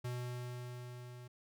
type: tone with level ramp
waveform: square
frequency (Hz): 123.3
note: B2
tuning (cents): -2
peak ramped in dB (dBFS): -38 to -50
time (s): 0.04-1.28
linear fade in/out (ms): 10
effects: none